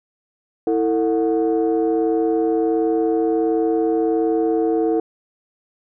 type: tone cluster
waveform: sine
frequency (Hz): 327.6 / 449 / 729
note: E4 / A4 / F#5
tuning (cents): -11 / +35 / -26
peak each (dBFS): -18 / -18 / -26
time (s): 0.67-5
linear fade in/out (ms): 2
effects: tanh soft clip ceiling -9 dBFS